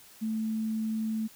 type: tone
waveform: sine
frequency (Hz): 220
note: A3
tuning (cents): 0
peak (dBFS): -28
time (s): 0.21-1.28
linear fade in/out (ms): 20
effects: white hiss -54 dBFS RMS until 1.35 s